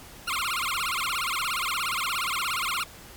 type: tone with vibrato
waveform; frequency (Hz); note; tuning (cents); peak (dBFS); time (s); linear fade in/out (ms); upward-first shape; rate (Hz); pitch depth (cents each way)
20% pulse; 1215; D#6; -42; -21; 0.27-2.84; 10; sine; 17; 280
effects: pink hiss -46 dBFS RMS until 3.16 s + MP3 96 kbps

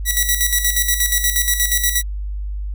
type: tone with tremolo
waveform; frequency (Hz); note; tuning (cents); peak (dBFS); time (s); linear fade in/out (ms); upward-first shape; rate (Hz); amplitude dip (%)
5% pulse; 1942; B6; -30; -3; 0.05-2.03; 50; square; 8.4; 60
effects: added 50 Hz sine -22 dBFS peak until 2.74 s

